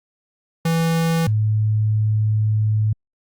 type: tone pair in turn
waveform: square / sine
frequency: 164.81 / 107.56 Hz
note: E3 / A2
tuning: 0 / -39 cents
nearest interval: perfect fifth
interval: 739 cents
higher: first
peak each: -17 / -15 dBFS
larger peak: second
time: 0.65-1.27 / 1.27-2.93 s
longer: second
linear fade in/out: 5 ms
effects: Opus 48 kbps